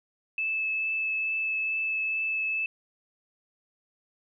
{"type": "tone with vibrato", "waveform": "sine", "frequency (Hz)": 2616, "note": "E7", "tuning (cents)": -14, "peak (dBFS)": -26, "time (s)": [0.38, 2.66], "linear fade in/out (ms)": 2, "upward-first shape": "triangle", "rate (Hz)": 2.3, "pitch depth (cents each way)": 10, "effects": []}